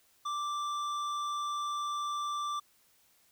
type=tone with hard clipping; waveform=triangle; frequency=1174.7 Hz; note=D6; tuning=in tune; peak=-34 dBFS; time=0.25-2.6 s; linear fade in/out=10 ms; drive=14 dB; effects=white hiss -67 dBFS RMS until 3.31 s